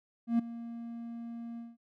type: tone with ADSR envelope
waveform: triangle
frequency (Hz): 233.1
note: A#3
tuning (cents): 0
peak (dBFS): -20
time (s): 0.27-1.77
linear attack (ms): 120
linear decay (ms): 8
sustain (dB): -17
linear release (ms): 190
effects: none